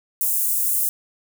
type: high-pass noise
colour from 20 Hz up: white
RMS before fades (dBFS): -21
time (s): 0.21-0.89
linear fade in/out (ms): 0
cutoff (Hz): 8500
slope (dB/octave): 24
effects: none